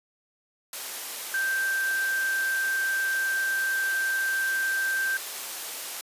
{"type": "tone in noise", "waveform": "sine", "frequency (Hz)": 1568, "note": "G6", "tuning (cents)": 0, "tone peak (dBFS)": -24, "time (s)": [1.34, 5.17], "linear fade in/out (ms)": 2, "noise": "white", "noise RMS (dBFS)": -35, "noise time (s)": [0.73, 6.01], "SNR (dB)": 8, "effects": ["high-pass 400 Hz 12 dB/octave", "resampled to 32000 Hz"]}